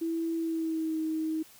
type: tone with pitch glide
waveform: sine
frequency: 329.6 to 316.4 Hz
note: E4 to D#4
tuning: 0 to +29 cents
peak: -28 dBFS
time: 0.01-1.43 s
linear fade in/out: 10 ms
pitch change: -71 cents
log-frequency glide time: 0.36-0.98 s
effects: white hiss -55 dBFS RMS until 1.59 s